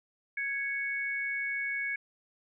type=tone pair together; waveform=sine; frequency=1660.9 / 2217 Hz; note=G#6 / C#7; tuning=0 / 0 cents; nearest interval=perfect fourth; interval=500 cents; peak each=-35 / -32 dBFS; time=0.37-1.96 s; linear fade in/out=5 ms; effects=none